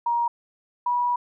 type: tone pair in turn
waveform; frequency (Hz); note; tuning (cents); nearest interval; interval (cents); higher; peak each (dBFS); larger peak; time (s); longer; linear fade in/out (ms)
sine; 945 / 972.1; A#5 / B5; +23 / -28; unison; 49; second; -20; neither; 0.06-0.28 / 0.86-1.16; second; 5
effects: none